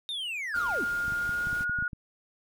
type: linear sweep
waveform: triangle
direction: down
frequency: 3729 to 207.7 Hz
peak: -30 dBFS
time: 0.09-0.84 s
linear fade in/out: 0 ms
type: noise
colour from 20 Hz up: pink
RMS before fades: -45 dBFS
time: 0.54-1.65 s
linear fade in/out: 20 ms
type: tone with pitch glide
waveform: sine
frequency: 1415 to 1444.7 Hz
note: F6 to F#6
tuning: +22 to -42 cents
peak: -27 dBFS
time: 0.54-1.88 s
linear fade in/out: 2 ms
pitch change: +36 cents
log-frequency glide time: 1.15-1.73 s
type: clicks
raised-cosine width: 5 ms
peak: -27 dBFS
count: 10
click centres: 1.081 / 1.122 / 1.293 / 1.471 / 1.53 / 1.609 / 1.696 / 1.788 / 1.825 / 1.932 s
effects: none